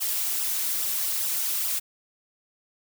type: noise with flanger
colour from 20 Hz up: blue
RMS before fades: -27 dBFS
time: 0-1.8 s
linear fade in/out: 20 ms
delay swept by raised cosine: 0.45 to 5.05 ms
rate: 2.4 Hz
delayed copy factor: -0.6
effects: none